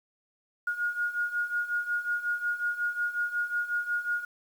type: beating tone pair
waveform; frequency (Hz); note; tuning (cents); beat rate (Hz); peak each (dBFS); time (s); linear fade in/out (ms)
sine; 1430 / 1435.5; F6 / F6; +41 / +47; 5.5; -33 / -29; 0.67-4.25; 5
effects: 9-bit